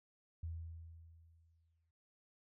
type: tone with exponential decay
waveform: sine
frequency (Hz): 82.41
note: E2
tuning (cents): 0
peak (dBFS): -39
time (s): 0.43-1.91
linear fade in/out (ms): 5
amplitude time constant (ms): 320
effects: none